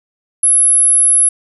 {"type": "tone", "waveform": "sine", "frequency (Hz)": 10940, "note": "F9", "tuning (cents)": -37, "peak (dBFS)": -7, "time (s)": [0.43, 1.29], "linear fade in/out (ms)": 5, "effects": []}